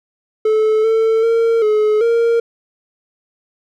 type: tone with pitch steps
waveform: triangle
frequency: 434.4 / 446.6 / 458.2 / 426.3 / 464.4 Hz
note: A4 / A4 / A#4 / G#4 / A#4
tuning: -22 / +26 / -30 / +45 / -7 cents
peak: -9 dBFS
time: 0.45-2.4 s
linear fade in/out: 5 ms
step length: 390 ms
effects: none